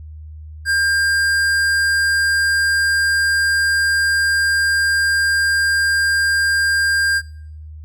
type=tone with tanh clipping; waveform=sine; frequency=1600 Hz; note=G6; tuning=35 cents sharp; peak=-16 dBFS; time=0.65-7.22 s; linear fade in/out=50 ms; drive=17 dB; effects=noise-tail reverb RT60 0.7 s tail -23 dB re dry + added 77 Hz sine -32 dBFS peak until 7.84 s